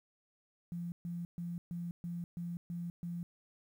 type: tone bursts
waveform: sine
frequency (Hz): 172.5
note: F3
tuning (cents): -21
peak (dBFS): -37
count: 8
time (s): 0.72-3.23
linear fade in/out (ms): 0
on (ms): 200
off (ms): 130
effects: 11-bit